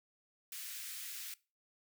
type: high-pass noise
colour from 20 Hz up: white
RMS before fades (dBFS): -45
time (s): 0.52-1.34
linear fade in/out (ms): 2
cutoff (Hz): 1600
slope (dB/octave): 24
effects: noise-tail reverb RT60 0.3 s tail -21 dB re dry